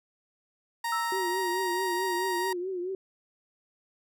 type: tone with pitch glide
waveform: 30% pulse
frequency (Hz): 932.3 to 941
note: A#5 to A#5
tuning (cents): 0 to +16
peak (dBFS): -26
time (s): 0.84-2.53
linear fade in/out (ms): 5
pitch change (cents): +16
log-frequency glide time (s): 1.11-1.17
type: tone with exponential decay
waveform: sine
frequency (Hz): 1318.5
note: E6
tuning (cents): 0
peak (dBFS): -27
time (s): 0.92-1.57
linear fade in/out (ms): 5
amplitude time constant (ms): 140
type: tone with vibrato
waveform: sine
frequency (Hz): 366.7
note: F#4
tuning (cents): -15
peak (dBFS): -30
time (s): 1.12-2.95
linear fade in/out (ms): 2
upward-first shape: triangle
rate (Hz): 4.6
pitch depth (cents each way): 100
effects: none